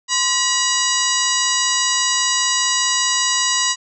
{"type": "harmonic tone with a mistuned harmonic", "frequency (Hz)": 965, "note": "B5", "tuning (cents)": -40, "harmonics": [1, 2, 3, 4, 5, 6, 7, 8], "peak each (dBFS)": [-24, -24, -24, -24, -24, -24, -24, -24], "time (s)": [0.08, 3.76], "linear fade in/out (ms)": 50, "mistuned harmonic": 1, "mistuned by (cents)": 120, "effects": []}